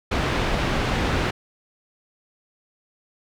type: low-pass noise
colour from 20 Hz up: pink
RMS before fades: -23 dBFS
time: 0.11-1.31 s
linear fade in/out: 10 ms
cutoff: 3100 Hz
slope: 12 dB/octave
effects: none